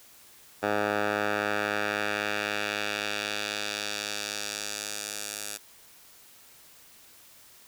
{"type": "tone with band-pass filter sweep", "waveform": "10% pulse", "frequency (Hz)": 103.83, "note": "G#2", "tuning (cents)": 0, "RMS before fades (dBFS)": -31, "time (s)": [0.62, 5.58], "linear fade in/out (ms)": 20, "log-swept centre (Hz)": [1000, 9200], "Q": 1, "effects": ["white hiss -54 dBFS RMS until 7.67 s"]}